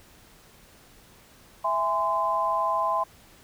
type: chord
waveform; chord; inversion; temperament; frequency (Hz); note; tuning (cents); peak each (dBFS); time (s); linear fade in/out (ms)
sine; E augmented; none; just; 659.3 / 824.1 / 1030.1; E5 / G#5 / B#5; 0 / -14 / -27; -29 / -30 / -24; 1.64-3.04; 10
effects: pink hiss -54 dBFS RMS until 3.43 s